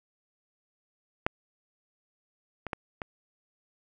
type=clicks; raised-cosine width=0.5 ms; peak=-9 / -20 / -16 / -19 dBFS; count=4; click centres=1.265 / 2.667 / 2.732 / 3.018 s; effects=none